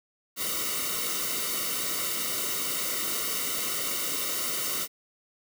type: noise with comb filter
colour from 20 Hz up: white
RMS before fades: -30 dBFS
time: 0.36-4.88 s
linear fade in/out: 50 ms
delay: 1.2 ms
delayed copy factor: -1
effects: none